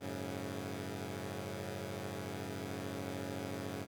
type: chord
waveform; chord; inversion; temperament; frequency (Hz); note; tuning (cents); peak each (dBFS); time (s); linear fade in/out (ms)
10% pulse; F# suspended second; none; equal with one note detuned; 92.5 / 106.13 / 138.59; F#2 / G#2 / C#3; 0 / +38 / 0; -35 / -36 / -37; 0-3.87; 50
effects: none